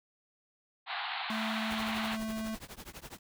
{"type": "band-pass noise", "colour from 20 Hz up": "pink", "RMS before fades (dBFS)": -37, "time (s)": [0.86, 2.18], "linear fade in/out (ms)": 50, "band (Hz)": [710, 4300], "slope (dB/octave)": 96}
{"type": "tone", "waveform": "square", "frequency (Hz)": 220, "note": "A3", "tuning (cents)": 0, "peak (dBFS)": -35, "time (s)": [1.3, 2.55], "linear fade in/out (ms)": 2}
{"type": "noise with tremolo", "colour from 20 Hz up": "pink", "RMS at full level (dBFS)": -43, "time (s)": [1.7, 3.19], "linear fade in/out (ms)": 5, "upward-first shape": "triangle", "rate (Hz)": 12, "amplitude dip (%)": 100}
{"effects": []}